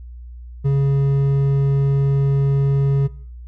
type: tone with hard clipping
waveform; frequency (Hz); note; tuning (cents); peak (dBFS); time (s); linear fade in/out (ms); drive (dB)
triangle; 138.59; C#3; 0; -15; 0.64-3.08; 20; 9
effects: noise-tail reverb RT60 0.6 s tail -20 dB re dry + added 60 Hz sine -33 dBFS peak until 3.47 s